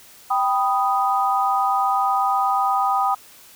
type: chord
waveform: sine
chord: G augmented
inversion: none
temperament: equal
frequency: 784 / 987.8 / 1244.5 Hz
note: G5 / B5 / D#6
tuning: 0 / 0 / 0 cents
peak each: -20 / -24 / -21 dBFS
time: 0.3-3.15 s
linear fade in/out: 10 ms
effects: white hiss -47 dBFS RMS until 3.55 s